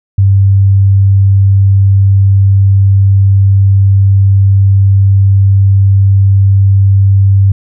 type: tone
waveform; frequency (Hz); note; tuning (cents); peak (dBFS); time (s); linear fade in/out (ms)
sine; 98; G2; 0; -3; 0.18-7.52; 5
effects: none